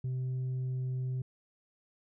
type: tone with tanh clipping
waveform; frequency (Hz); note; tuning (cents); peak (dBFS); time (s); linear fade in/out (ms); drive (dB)
sine; 128.5; C3; -31; -32; 0.04-1.22; 5; 2
effects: none

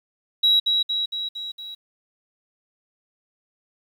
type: tone with echo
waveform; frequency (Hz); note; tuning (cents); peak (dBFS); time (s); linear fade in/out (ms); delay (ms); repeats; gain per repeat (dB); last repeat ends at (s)
sine; 3872; B7; -35; -13; 0.43-0.6; 10; 230; 5; -4; 1.75
effects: tanh soft clip ceiling -10 dBFS + 9-bit

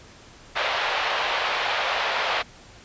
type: band-pass noise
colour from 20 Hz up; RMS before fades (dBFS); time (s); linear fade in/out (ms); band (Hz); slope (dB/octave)
pink; -25; 0.55-2.43; 20; 590 to 3800; 24
effects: pink hiss -48 dBFS RMS until 2.84 s + resampled to 16000 Hz

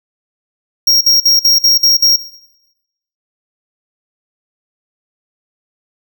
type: tone bursts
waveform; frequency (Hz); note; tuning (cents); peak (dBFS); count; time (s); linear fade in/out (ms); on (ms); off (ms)
square; 5588; F8; 0; -7; 7; 0.87-2.162; 5; 140; 52
effects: noise-tail reverb RT60 1.0 s tail -18 dB re dry

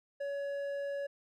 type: tone with hard clipping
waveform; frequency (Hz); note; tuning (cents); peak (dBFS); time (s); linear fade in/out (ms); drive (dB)
sine; 563; C#5; +27; -36; 0.2-1.07; 10; 6
effects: none

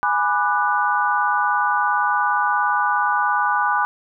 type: chord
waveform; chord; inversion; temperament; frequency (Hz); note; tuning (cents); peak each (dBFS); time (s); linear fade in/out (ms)
sine; G# half-diminished seventh; none; equal with one note detuned; 830.6 / 987.8 / 1189.7 / 1480; G#5 / B5 / D6 / F#6; 0 / 0 / +22 / 0; -22; 0.03-3.85; 0
effects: none

